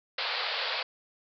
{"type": "band-pass noise", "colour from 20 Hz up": "white", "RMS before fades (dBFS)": -32, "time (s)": [0.18, 0.83], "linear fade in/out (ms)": 5, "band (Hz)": [450, 4800], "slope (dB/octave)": 96, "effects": []}